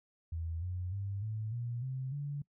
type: tone with pitch steps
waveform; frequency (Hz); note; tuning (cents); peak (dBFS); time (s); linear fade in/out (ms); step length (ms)
sine; 82.41 / 90.39 / 99.14 / 108.74 / 119.27 / 130.82 / 143.48; E2 / F#2 / G2 / A2 / A#2 / C3 / D3; 0 / -40 / +20 / -20 / +40 / 0 / -40; -35; 0.32-2.42; 5; 300
effects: noise-tail reverb RT60 0.1 s tail -23 dB re dry